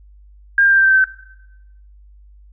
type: tone with pitch steps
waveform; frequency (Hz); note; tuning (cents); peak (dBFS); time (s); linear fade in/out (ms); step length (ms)
sine; 1608 / 1596 / 1584 / 1572.2 / 1560.4 / 1548.7 / 1537.2; G6 / G6 / G6 / G6 / G6 / G6 / G6; +44 / +31 / +18 / +5 / -8 / -21 / -34; -9; 0.58-1.042; 2; 66
effects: noise-tail reverb RT60 0.9 s tail -19 dB re dry + added 50 Hz sine -42 dBFS peak until 2.52 s